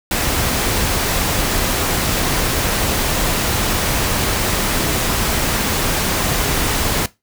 pink noise, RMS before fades -18 dBFS, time 0.11-7.06 s, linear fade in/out 2 ms, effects noise-tail reverb RT60 0.2 s tail -18 dB re dry

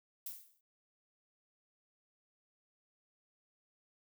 violet noise with exponential decay, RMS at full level -40 dBFS, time 0.26-0.61 s, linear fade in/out 5 ms, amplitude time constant 74 ms, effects none

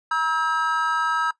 triangle tone cluster, 954 / 1294 / 1604 Hz, A#5 / E6 / G6, +40 / -32 / +39 cents, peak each -23 / -21 / -25 dBFS, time 0.11-1.31 s, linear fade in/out 5 ms, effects noise-tail reverb RT60 0.1 s tail -18 dB re dry + resampled to 22050 Hz

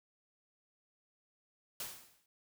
white noise with exponential decay, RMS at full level -39 dBFS, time 1.8-2.26 s, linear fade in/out 2 ms, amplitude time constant 100 ms, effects none

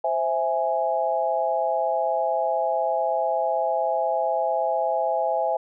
sine chord, C augmented, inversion none, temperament equal, 523.3 / 659.3 / 830.6 Hz, C5 / E5 / G#5, 0 / 0 / 0 cents, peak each -27 / -24 / -25 dBFS, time 0.04-5.57 s, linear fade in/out 5 ms, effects none

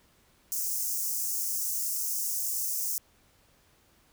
white high-pass noise, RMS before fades -31 dBFS, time 0.52-2.98 s, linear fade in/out 0 ms, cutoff 5500 Hz, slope 48 dB/octave, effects pink hiss -64 dBFS RMS until 4.12 s

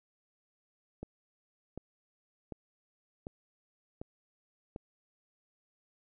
click train, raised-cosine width 2 ms, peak -27 dBFS, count 6, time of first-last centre 1.03-4.761 s, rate 1.34 Hz, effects none

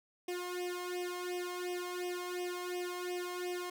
sawtooth tone with flanger, 357.4 Hz, F4, 40 cents sharp, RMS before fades -39 dBFS, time 0.28-3.7 s, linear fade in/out 5 ms, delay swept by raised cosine 0.35 to 0.96 ms, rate 2.8 Hz, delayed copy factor +1, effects none

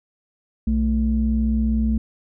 sine tone pair together, 62 / 220.9 Hz, B1 / A3, +7 / +7 cents, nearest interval octave + minor seventh, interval 2200 cents, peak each -19 dBFS, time 0.67-1.98 s, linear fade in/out 5 ms, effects tanh soft clip ceiling -10 dBFS

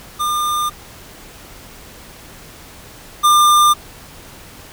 square tone pair in turn, 1203 / 1198.1 Hz, D6 / D6, +41 / +34 cents, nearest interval unison, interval 7 cents, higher first, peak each -17 / -9 dBFS, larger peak second, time 0.19-0.7 / 3.23-3.74 s, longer neither, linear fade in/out 20 ms, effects pink hiss -39 dBFS RMS until 4.72 s

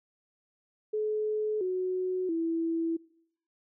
sine tone with pitch steps, 427.9 / 369 / 329.7 Hz, A4 / F#4 / E4, -48 / -5 / 0 cents, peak -27 dBFS, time 0.93-2.97 s, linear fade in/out 10 ms, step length 680 ms, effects noise-tail reverb RT60 0.7 s tail -23 dB re dry

